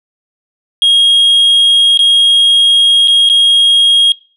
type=tone with dropouts; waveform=sine; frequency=3265 Hz; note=G#7; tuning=30 cents flat; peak=-3 dBFS; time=0.82-4.12 s; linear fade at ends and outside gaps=1 ms; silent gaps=1.974-1.991 / 3.075-3.081 / 3.29-3.298 s; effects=noise-tail reverb RT60 0.4 s tail -24 dB re dry + tanh soft clip ceiling -4 dBFS